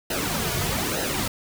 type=noise with flanger; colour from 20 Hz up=pink; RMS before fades=-26 dBFS; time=0.1-1.28 s; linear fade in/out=5 ms; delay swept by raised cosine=0.87 to 3.87 ms; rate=1.1 Hz; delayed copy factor=-0.75; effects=none